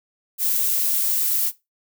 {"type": "noise", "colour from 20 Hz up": "violet", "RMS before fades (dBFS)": -21, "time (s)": [0.38, 1.52], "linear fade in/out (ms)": 50, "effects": ["noise-tail reverb RT60 0.2 s tail -17 dB re dry"]}